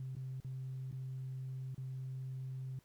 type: tone with dropouts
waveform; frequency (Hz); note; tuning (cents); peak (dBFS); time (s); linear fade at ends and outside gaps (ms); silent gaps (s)
sine; 130.81; C3; 0; -39; 0-2.79; 2; 0.152-0.166 / 0.402-0.446 / 0.913-0.926 / 1.746-1.779
effects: tanh soft clip ceiling -36 dBFS + pink hiss -71 dBFS RMS until 2.84 s